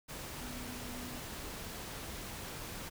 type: tone in noise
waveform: sine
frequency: 246.9 Hz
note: B3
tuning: in tune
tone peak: -47 dBFS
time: 0.39-1.2 s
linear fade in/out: 20 ms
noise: pink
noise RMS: -44 dBFS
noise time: 0.08-2.9 s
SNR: -6 dB
effects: none